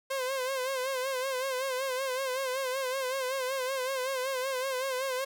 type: tone with vibrato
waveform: sawtooth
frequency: 523.3 Hz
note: C5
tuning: in tune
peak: -26 dBFS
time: 0.1-5.25 s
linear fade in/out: 10 ms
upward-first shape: sine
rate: 5.3 Hz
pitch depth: 72 cents each way
effects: none